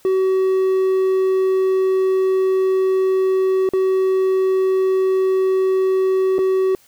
triangle tone with dropouts, 378.4 Hz, F#4, 39 cents sharp, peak -12 dBFS, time 0.05-6.75 s, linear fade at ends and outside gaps 1 ms, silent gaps 3.69-3.735 / 6.383-6.389 s, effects white hiss -53 dBFS RMS until 6.87 s

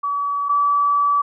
sine tone pair in turn, 1141 / 1150.3 Hz, C#6 / D6, +50 / -36 cents, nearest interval unison, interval 14 cents, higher second, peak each -19 / -14 dBFS, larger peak second, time 0.03-0.49 / 0.49-1.22 s, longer second, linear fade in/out 10 ms, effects none

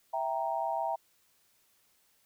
sine chord, E diminished, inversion none, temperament equal, 659.3 / 784 / 932.3 Hz, E5 / G5 / Bb5, 0 / 0 / 0 cents, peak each -34 dBFS, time 0.13-0.96 s, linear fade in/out 10 ms, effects white hiss -69 dBFS RMS until 2.25 s

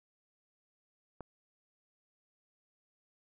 click, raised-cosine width 1 ms, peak -29 dBFS, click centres 1.207 s, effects none

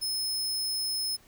sawtooth tone, 5190 Hz, E8, 28 cents flat, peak -26 dBFS, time 0.01-1.17 s, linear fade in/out 20 ms, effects pink hiss -59 dBFS RMS until 1.27 s

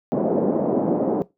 pink band-pass noise, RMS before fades -21 dBFS, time 0.12-1.22 s, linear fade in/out 0 ms, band 200 to 650 Hz, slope 24 dB/octave, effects noise-tail reverb RT60 0.2 s tail -19 dB re dry

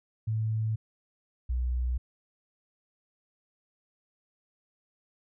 sine tone pair in turn, 110 / 61.74 Hz, A2 / B1, 0 / 0 cents, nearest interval minor seventh, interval 1000 cents, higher first, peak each -26 dBFS, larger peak neither, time 0.27-0.76 / 1.49-1.98 s, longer neither, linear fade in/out 10 ms, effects none

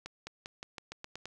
accelerating click train, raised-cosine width 0.2 ms, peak -24 dBFS, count 9, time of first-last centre 0.06-1.256 s, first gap 210 ms, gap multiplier 0.9, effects none

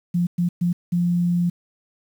sine tone bursts at uneven times, 174.61 Hz, F3, in tune, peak -17 dBFS, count 4, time 0.14-0.27 / 0.38-0.49 / 0.61-0.73 / 0.92-1.5 s, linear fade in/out 10 ms, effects 8-bit

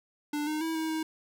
square tone with pitch steps, 295.5 / 307 / 324.3 / 319.2 / 316.9 Hz, D4 / D#4 / E4 / D#4 / D#4, +11 / -23 / -28 / +44 / +32 cents, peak -30 dBFS, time 0.33-1.03 s, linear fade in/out 5 ms, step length 140 ms, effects none

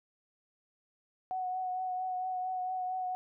sine tone with vibrato, 740 Hz, F#5, in tune, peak -32 dBFS, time 1.31-3.15 s, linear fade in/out 0 ms, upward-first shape triangle, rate 4.4 Hz, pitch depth 24 cents each way, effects none

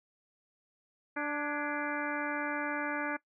harmonic tone with a mistuned harmonic, 293.7 Hz, D4, in tune, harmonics 1 / 2 / 3 / 4 / 5 / 6 / 7 / 8, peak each -37 / -40 / -40 / -42 / -39 / -39 / -42 / -46 dBFS, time 1.16-3.17 s, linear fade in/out 10 ms, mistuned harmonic 6, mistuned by -80 cents, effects noise-tail reverb RT60 0.1 s tail -20 dB re dry

